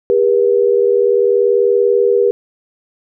sine tone pair together, 401 / 481.4 Hz, G4 / B4, +39 / -44 cents, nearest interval minor third, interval 317 cents, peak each -12 dBFS, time 0.1-2.31 s, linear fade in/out 0 ms, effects none

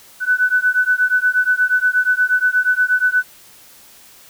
sine beating tone pair, 1493 / 1501.4 Hz, F#6 / F#6, +15 / +25 cents, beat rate 8.4 Hz, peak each -16 dBFS, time 0.2-3.24 s, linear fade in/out 50 ms, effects white hiss -45 dBFS RMS until 4.29 s

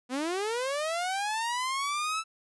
sawtooth linear sweep, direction up, 241 to 1326 Hz, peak -25 dBFS, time 0.09-2.24 s, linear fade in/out 50 ms, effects resampled to 24000 Hz

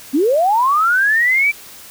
sine linear sweep, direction up, 248.1 to 2349 Hz, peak -11 dBFS, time 0.13-1.52 s, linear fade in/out 20 ms, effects white hiss -38 dBFS RMS until 1.9 s

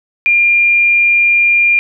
sine tone, 2400 Hz, D7, 37 cents sharp, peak -7 dBFS, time 0.26-1.79 s, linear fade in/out 0 ms, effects none

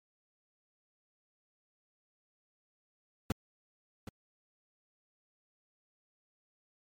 brown noise with echo, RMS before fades -30 dBFS, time 3.3-3.32 s, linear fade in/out 2 ms, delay 770 ms, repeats 1, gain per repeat -13 dB, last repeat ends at 4.09 s, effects MP3 96 kbps

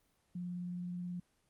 sine tone with vibrato, 177.4 Hz, F3, 27 cents sharp, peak -38 dBFS, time 0.35-1.2 s, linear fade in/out 5 ms, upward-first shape sine, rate 19 Hz, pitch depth 13 cents each way, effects pink hiss -75 dBFS RMS until 1.49 s + Opus 24 kbps

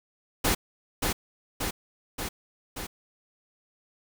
pink noise with echo, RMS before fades -24 dBFS, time 0.44-0.55 s, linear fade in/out 10 ms, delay 580 ms, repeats 4, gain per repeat -3 dB, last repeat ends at 2.87 s, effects none

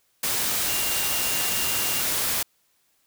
sine tone in noise, 2795 Hz, F7, 1 cent sharp, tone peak -33 dBFS, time 0.68-2.02 s, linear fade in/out 5 ms, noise white, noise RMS -25 dBFS, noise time 0.23-2.43 s, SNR -11 dB, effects white hiss -67 dBFS RMS until 3.06 s

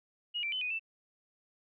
sine tone with pitch steps, 2886 / 2345 / 3034 / 2486 / 2656 Hz, F#7 / D7 / F#7 / D#7 / E7, -44 / -3 / +43 / -2 / +12 cents, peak -32 dBFS, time 0.34-0.795 s, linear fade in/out 20 ms, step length 91 ms, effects none

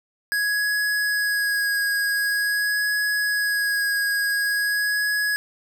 square tone with vibrato, 1661.2 Hz, G#6, in tune, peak -21 dBFS, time 0.32-5.36 s, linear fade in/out 0 ms, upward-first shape sine, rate 0.46 Hz, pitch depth 16 cents each way, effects none

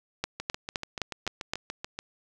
two click trains, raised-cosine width 0.2 ms, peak -17 / -11 dBFS, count 12 / 6, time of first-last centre 0.4-1.99 / 0.24-1.535 s, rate 6.92 / 3.86 Hz, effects none

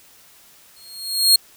sawtooth tone with exponential growth, 4262 Hz, C8, 31 cents sharp, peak -5 dBFS, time 0.76-1.36 s, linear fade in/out 5 ms, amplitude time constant 130 ms, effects white hiss -50 dBFS RMS until 1.56 s

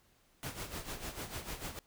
pink noise with tremolo, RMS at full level -40 dBFS, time 0.43-1.79 s, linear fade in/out 0 ms, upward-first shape sine, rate 6.7 Hz, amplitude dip 70%, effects pink hiss -69 dBFS RMS until 1.86 s

